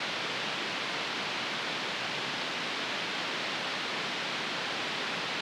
white band-pass noise, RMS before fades -34 dBFS, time 0-5.41 s, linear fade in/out 5 ms, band 140 to 3900 Hz, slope 24 dB/octave, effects none

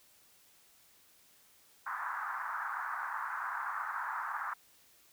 white band-pass noise, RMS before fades -38 dBFS, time 1.86-4.54 s, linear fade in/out 10 ms, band 870 to 1600 Hz, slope 48 dB/octave, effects white hiss -64 dBFS RMS until 5.12 s

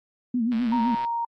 sine tone with vibrato, 235.3 Hz, A#3, 16 cents sharp, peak -21 dBFS, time 0.34-0.95 s, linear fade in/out 5 ms, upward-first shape sine, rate 7.8 Hz, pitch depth 110 cents each way
click train, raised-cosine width 0.3 ms, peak -24 dBFS, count 66, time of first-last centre 0.52-1.048 s, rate 123 Hz
sine tone, 933 Hz, A#5, 1 cent sharp, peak -24 dBFS, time 0.72-1.25 s, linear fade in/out 5 ms
effects AAC 48 kbps

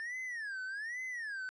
triangle tone with vibrato, 1760 Hz, A6, in tune, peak -36 dBFS, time 0-1.49 s, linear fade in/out 0 ms, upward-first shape sine, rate 1.2 Hz, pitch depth 260 cents each way, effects resampled to 22050 Hz

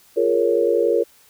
sine chord, Bb minor seventh, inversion second, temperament equal, 349.2 / 415.3 / 466.2 / 554.4 Hz, F4 / Ab4 / Bb4 / Db5, 0 / 0 / 0 / 0 cents, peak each -22 / -22 / -18 / -22 dBFS, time 0.16-1.04 s, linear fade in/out 20 ms, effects white hiss -53 dBFS RMS until 1.29 s

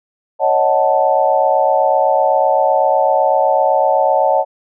sine chord, D# half-diminished seventh, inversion third, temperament equal, 554.4 / 622.3 / 740 / 880 Hz, C#5 / D#5 / F#5 / A5, 0 / 0 / 0 / 0 cents, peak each -16 dBFS, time 0.39-4.45 s, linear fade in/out 50 ms, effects none

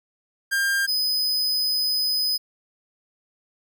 45% pulse tone pair in turn, 1600 / 5017 Hz, G6 / D#8, +35 / +13 cents, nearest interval octave + minor sixth, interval 1978 cents, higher second, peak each -20 / -21 dBFS, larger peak first, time 0.51-0.87 / 0.87-2.38 s, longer second, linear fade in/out 20 ms, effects none

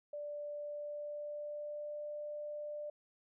sine tone with pitch glide, 587.3 to 593.8 Hz, D5 to D5, 0 to +19 cents, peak -40 dBFS, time 0.13-2.9 s, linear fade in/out 5 ms, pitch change +19 cents, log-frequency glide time 0.5-2.06 s, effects none

